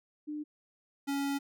sine / square tone pair in turn, 299.8 / 279.5 Hz, D4 / C#4, +36 / +14 cents, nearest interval minor second, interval 122 cents, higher first, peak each -35 / -31 dBFS, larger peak second, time 0.27-0.44 / 1.07-1.39 s, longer second, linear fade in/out 20 ms, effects none

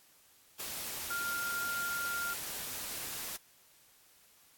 sine tone in noise, 1396.9 Hz, F6, in tune, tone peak -34 dBFS, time 1.1-2.34 s, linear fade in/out 10 ms, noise white, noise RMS -40 dBFS, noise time 0.59-3.37 s, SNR +3 dB, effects white hiss -63 dBFS RMS until 4.57 s + AAC 64 kbps

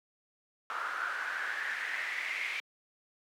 pink noise with band-pass filter sweep, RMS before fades -36 dBFS, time 0.7-2.6 s, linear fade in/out 0 ms, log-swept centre 1300 to 2300 Hz, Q 6.6, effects high-pass 400 Hz 12 dB/octave

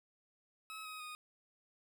20% pulse tone with pitch steps, 1287 / 1262.7 / 1238.9 Hz, E6 / D#6 / D#6, -42 / +25 / -8 cents, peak -40 dBFS, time 0.7-1.15 s, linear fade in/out 0 ms, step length 150 ms, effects none

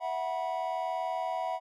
triangle chord, E suspended second, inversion none, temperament equal with one note detuned, 659.3 / 740 / 972.5 Hz, E5 / F#5 / B5, 0 / 0 / -27 cents, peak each -33 / -31 / -34 dBFS, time 0-1.6 s, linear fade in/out 50 ms, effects tanh soft clip ceiling -20 dBFS

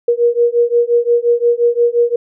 sine beating tone pair, 472.5 / 478.2 Hz, A#4 / A#4, +23 / +44 cents, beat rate 5.7 Hz, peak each -13 dBFS, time 0.08-2.16 s, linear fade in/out 5 ms, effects none

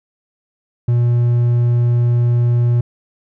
triangle tone, 120 Hz, B2, 49 cents flat, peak -9 dBFS, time 0.88-2.81 s, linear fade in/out 5 ms, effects none

